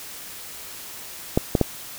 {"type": "clicks", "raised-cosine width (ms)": 2, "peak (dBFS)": -3, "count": 3, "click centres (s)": [1.375, 1.552, 1.613], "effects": ["white hiss -38 dBFS RMS until 1.98 s"]}